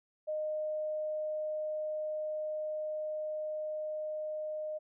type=tone with level ramp; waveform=sine; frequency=615 Hz; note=D#5; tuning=20 cents flat; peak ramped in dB=-32 to -35 dBFS; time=0.27-4.79 s; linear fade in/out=20 ms; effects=none